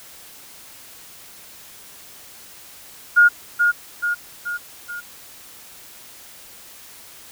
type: tone with echo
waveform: sine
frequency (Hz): 1427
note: F6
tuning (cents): +37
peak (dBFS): -8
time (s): 3.16-3.29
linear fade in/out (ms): 20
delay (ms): 430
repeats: 4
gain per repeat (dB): -5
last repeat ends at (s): 5.01
effects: white hiss -43 dBFS RMS until 7.31 s